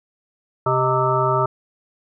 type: harmonic tone with a mistuned harmonic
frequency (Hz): 130.81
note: C3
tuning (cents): 0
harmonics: 1 / 3 / 5 / 7 / 9 / 10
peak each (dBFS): -23 / -23 / -23 / -23 / -23 / -23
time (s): 0.66-1.46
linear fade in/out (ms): 5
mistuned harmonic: 5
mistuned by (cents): -73
effects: none